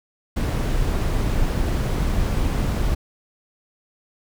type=noise; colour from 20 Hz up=brown; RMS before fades=-21 dBFS; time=0.36-2.95 s; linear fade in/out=10 ms; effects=none